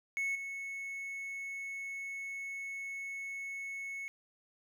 triangle tone with level steps, 2201 Hz, C#7, 13 cents flat, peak -30 / -37 dBFS, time 0.17-4.08 s, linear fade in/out 0 ms, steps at 0.35 s, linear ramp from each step 5 ms, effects none

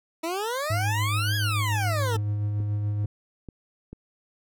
20% pulse exponential two-way sweep, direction up then down, 317 to 1688 to 433.4 Hz, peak -22 dBFS, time 0.23-2.17 s, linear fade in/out 10 ms, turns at 1.36 s
triangle tone with tremolo, 103.83 Hz, G#2, in tune, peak -21 dBFS, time 0.7-3.06 s, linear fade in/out 5 ms, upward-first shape sine, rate 7 Hz, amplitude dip 25%
click train, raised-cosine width 3 ms, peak -26 dBFS, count 5, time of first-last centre 2.16-3.93 s, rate 2.26 Hz
effects none

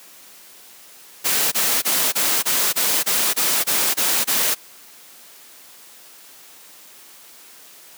white noise bursts, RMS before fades -19 dBFS, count 11, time 1.24-4.55 s, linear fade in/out 20 ms, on 280 ms, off 23 ms, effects white hiss -45 dBFS RMS until 7.97 s + high-pass 200 Hz 12 dB/octave

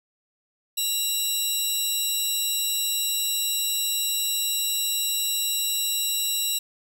15% pulse tone pair together, 2794 / 3906 Hz, F7 / B7, 0 / -20 cents, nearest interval tritone, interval 580 cents, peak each -23 / -17 dBFS, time 0.77-6.59 s, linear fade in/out 10 ms, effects none

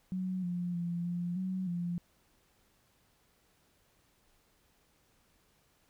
sine tone with pitch steps, 185.4 / 176.3 / 172.3 / 174.7 / 186.7 / 173.9 Hz, F#3 / F3 / F3 / F3 / F#3 / F3, +4 / +17 / -23 / +1 / +16 / -7 cents, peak -32 dBFS, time 0.12-1.98 s, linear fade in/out 0 ms, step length 310 ms, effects pink hiss -70 dBFS RMS until 5.89 s

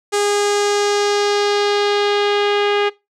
sawtooth tone with low-pass filter sweep, 409.6 Hz, G#4, 24 cents flat, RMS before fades -17 dBFS, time 0.12-2.9 s, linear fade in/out 20 ms, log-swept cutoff 8300 to 2800 Hz, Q 1.9, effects noise-tail reverb RT60 0.2 s tail -19 dB re dry

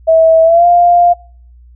sine tone with pitch glide, 649 to 699.6 Hz, E5 to F5, -27 to +3 cents, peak -4 dBFS, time 0.07-1.14 s, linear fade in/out 20 ms, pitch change +130 cents, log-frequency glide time 0.43-0.66 s, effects noise-tail reverb RT60 0.5 s tail -25 dB re dry + added 60 Hz sine -37 dBFS peak until 1.75 s

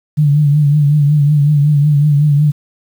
sine tone with vibrato, 146.83 Hz, D3, in tune, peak -7 dBFS, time 0.17-2.52 s, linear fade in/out 20 ms, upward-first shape triangle, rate 5.4 Hz, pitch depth 71 cents each way, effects 7-bit

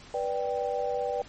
sine chord, G major, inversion first, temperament just, 490 / 588 / 784 Hz, B4 / D5 / G5, -14 / +2 / 0 cents, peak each -30 / -32 / -32 dBFS, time 0.14-1.22 s, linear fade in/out 2 ms, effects pink hiss -50 dBFS RMS until 1.28 s + MP3 32 kbps

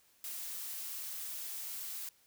blue noise, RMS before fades -42 dBFS, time 0.24-2.09 s, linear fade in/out 2 ms, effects white hiss -68 dBFS RMS until 2.26 s

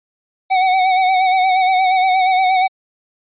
square tone with vibrato, 749 Hz, F#5, 21 cents sharp, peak -12 dBFS, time 0.5-2.68 s, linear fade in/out 20 ms, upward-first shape sine, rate 8.5 Hz, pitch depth 43 cents each way, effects resampled to 8000 Hz

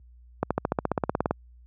accelerating click train, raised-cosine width 1 ms, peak -9 dBFS, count 15, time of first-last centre 0.43-1.309 s, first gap 76 ms, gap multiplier 0.97, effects added 60 Hz sine -43 dBFS peak until 1.66 s + high-pass 80 Hz 12 dB/octave

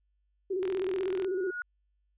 sine tone with vibrato, 375.5 Hz, F#4, 26 cents sharp, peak -28 dBFS, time 0.5-1.51 s, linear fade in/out 10 ms, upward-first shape square, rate 16 Hz, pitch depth 68 cents each way
click train, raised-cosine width 0.3 ms, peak -25 dBFS, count 27, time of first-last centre 0.63-1.246 s, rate 42.2 Hz
sine tone with exponential growth, 1449 Hz, F#6, 37 cents flat, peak -31 dBFS, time 0.97-1.62 s, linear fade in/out 1 ms, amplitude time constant 140 ms
effects added 50 Hz sine -70 dBFS peak until 2.17 s + resampled to 8000 Hz

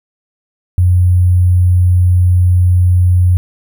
sine tone with sample-and-hold, 90 Hz, F#2, 47 cents flat, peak -6 dBFS, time 0.78-3.37 s, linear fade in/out 0 ms, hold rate 11025 Hz, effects none

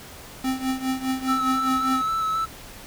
square tone with tremolo, 261.6 Hz, C4, in tune, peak -21 dBFS, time 0.44-2.02 s, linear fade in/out 5 ms, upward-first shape triangle, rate 4.9 Hz, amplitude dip 85%
triangle tone with vibrato, 1308 Hz, E6, 14 cents flat, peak -20 dBFS, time 1.27-2.46 s, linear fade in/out 20 ms, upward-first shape square, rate 3.7 Hz, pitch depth 15 cents each way
effects pink hiss -42 dBFS RMS until 2.86 s

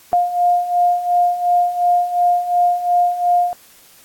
sine beating tone pair, 705 / 707.8 Hz, F5 / F5, +16 / +23 cents, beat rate 2.8 Hz, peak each -19 / -14 dBFS, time 0.13-3.53 s, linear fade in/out 0 ms, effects white hiss -47 dBFS RMS until 4.04 s + AAC 64 kbps

